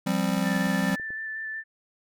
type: chord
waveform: square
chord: F suspended second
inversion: none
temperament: just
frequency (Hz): 174.61 / 196.44 / 261.9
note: F3 / G3 / C4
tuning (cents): 0 / +4 / +2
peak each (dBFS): -29 / -27 / -30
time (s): 0.06-0.96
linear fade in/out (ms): 10
type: clicks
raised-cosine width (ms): 2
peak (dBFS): -32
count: 9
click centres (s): 0.293 / 0.373 / 0.564 / 0.671 / 0.831 / 0.905 / 0.938 / 0.998 / 1.105
type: tone with vibrato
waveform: sine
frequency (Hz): 1764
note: A6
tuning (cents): +4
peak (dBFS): -31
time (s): 0.43-1.64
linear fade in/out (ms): 50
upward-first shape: square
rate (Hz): 5.4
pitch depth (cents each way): 10
effects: none